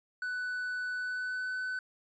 triangle tone with pitch glide, 1491 to 1507.5 Hz, F#6 to F#6, +13 to +32 cents, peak -31 dBFS, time 0.22-1.79 s, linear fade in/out 2 ms, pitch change +19 cents, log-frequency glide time 0.94-1.53 s, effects resampled to 16000 Hz

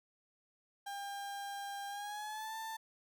35% pulse tone with pitch glide, 801 to 888.8 Hz, G5 to A5, +37 to +17 cents, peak -39 dBFS, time 0.86-2.77 s, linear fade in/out 10 ms, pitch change +180 cents, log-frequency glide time 1.88-2.56 s, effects none

